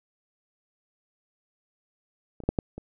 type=clicks; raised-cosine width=2 ms; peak=-26 / -27 / -9 / -11 / -24 dBFS; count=5; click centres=2.403 / 2.437 / 2.49 / 2.588 / 2.78 s; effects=none